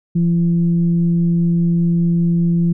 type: tone with frequency modulation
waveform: sine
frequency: 170.5 Hz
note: F3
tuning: 41 cents flat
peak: -12 dBFS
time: 0.15-2.73 s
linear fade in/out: 10 ms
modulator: 168 Hz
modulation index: 0.32
effects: none